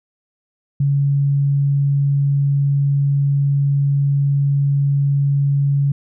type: tone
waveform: sine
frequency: 140.6 Hz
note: C#3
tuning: 25 cents sharp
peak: -13 dBFS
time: 0.8-5.92 s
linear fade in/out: 5 ms
effects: none